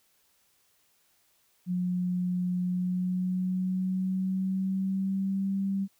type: tone with pitch glide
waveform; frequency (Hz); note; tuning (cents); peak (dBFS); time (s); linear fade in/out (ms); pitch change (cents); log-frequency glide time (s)
sine; 180 to 195.16; F#3 to G3; -47 to -7; -26; 1.66-5.88; 50; +140; 2.61-5.57
effects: white hiss -68 dBFS RMS until 5.99 s

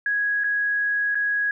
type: tone with dropouts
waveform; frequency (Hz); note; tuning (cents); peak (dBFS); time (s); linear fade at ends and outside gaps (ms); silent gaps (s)
sine; 1661.2; G#6; 0; -20; 0.06-1.51; 2; 0.437-0.442 / 1.147-1.153
effects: none

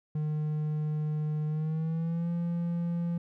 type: tone with pitch glide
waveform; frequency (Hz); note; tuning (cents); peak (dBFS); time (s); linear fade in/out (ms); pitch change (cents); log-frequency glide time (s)
triangle; 152.4 to 171.06; D#3 to F3; -36 to -36; -26; 0.15-3.18; 5; +200; 1.47-2.3
effects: none

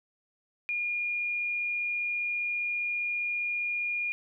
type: tone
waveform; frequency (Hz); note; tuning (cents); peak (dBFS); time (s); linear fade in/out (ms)
sine; 2425; D#7; -45; -28; 0.69-4.12; 0
effects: none

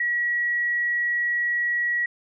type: tone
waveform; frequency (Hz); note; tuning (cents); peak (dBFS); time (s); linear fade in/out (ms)
sine; 1920; B6; -49; -21; 0-2.06; 5
effects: none

